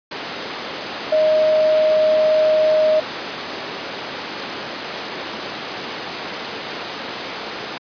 sine tone in noise, 622.3 Hz, D#5, in tune, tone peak -12 dBFS, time 1.12-3 s, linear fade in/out 5 ms, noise pink, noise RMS -26 dBFS, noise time 0.11-7.78 s, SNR +11 dB, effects high-pass 300 Hz 12 dB/octave + resampled to 11025 Hz

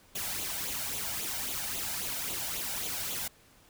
white noise with flanger, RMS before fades -35 dBFS, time 0.15-3.28 s, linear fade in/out 5 ms, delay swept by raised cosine 0.28 to 1.38 ms, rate 3.7 Hz, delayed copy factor +0.6, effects pink hiss -60 dBFS RMS until 3.69 s

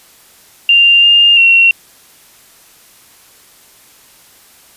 sine tone with pitch steps, 2789 / 2812 / 2733 Hz, F7 / F7 / F7, -3 / +11 / -38 cents, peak -4 dBFS, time 0.69-1.71 s, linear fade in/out 2 ms, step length 340 ms, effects white hiss -44 dBFS RMS until 4.76 s + resampled to 32000 Hz

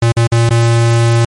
square tone with dropouts, 116.54 Hz, A#2, in tune, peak -8 dBFS, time 0.02-1.25 s, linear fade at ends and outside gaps 5 ms, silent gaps 0.121-0.167 / 0.272-0.319 / 0.493-0.506 s, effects MP3 48 kbps

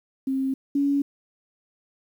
sine tone pair in turn, 266.9 / 281.8 Hz, C4 / C#4, +35 / +29 cents, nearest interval minor second, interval 94 cents, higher second, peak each -22 / -19 dBFS, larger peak second, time 0.27-0.54 / 0.75-1.02 s, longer neither, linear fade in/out 5 ms, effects 9-bit

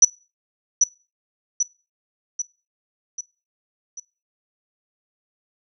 sine tone with echo, 5920 Hz, F#8, in tune, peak -6 dBFS, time 0.02-0.05 s, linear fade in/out 5 ms, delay 790 ms, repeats 5, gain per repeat -5 dB, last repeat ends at 4 s, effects noise-tail reverb RT60 0.3 s tail -19 dB re dry

